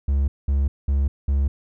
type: tone bursts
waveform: triangle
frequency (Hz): 69.3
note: C#2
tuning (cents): 0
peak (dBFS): -15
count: 4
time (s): 0.08-1.48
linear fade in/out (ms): 5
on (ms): 200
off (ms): 200
effects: none